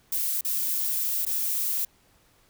violet noise with dropouts, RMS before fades -27 dBFS, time 0.12-1.85 s, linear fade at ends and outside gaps 5 ms, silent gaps 0.41-0.447 / 1.252-1.264 s, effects pink hiss -62 dBFS RMS until 2.49 s

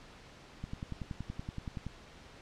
click train, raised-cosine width 5 ms, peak -26 dBFS, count 14, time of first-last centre 0.64-1.866 s, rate 10.6 Hz, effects pink hiss -54 dBFS RMS until 2.41 s + low-pass 5000 Hz 12 dB/octave

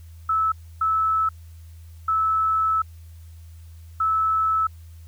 sine tone bursts at uneven times, 1306 Hz, E6, 17 cents flat, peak -18 dBFS, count 4, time 0.29-0.52 / 0.81-1.29 / 2.08-2.82 / 4-4.67 s, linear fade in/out 5 ms, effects added 82 Hz sine -40 dBFS peak until 5.07 s + white hiss -59 dBFS RMS until 5.07 s

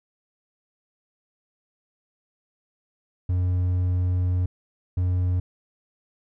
triangle tone bursts at uneven times, 90.3 Hz, F#2, 42 cents flat, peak -18 dBFS, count 2, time 3.29-4.46 / 4.97-5.4 s, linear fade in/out 5 ms, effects none

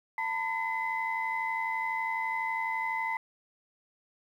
sine tone cluster, 899 / 991 / 2033 Hz, A5 / B5 / B6, +37 / +6 / +50 cents, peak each -32 / -37 / -32 dBFS, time 0.18-3.17 s, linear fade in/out 2 ms, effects tanh soft clip ceiling -20 dBFS + 10-bit

